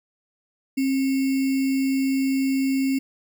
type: tone with sample-and-hold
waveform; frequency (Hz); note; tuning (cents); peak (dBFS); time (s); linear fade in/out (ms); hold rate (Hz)
sine; 267.9; C4; +41; -19; 0.77-2.99; 10; 2450
effects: none